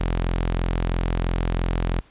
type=tone; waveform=sawtooth; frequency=43 Hz; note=F1; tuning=26 cents flat; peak=-17 dBFS; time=0-2.01 s; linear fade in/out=10 ms; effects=pink hiss -55 dBFS RMS until 2.1 s + resampled to 8000 Hz